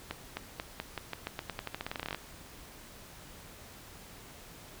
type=accelerating click train; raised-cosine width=0.3 ms; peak=-19 dBFS; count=23; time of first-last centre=0.11-2.147 s; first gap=260 ms; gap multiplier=0.88; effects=pink hiss -51 dBFS RMS until 4.8 s